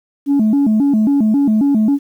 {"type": "tone with vibrato", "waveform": "sine", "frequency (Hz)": 246.9, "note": "B3", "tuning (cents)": 0, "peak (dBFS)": -8, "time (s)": [0.26, 1.99], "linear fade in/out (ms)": 50, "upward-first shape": "square", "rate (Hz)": 3.7, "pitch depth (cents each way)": 230, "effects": ["tanh soft clip ceiling -8 dBFS", "8-bit"]}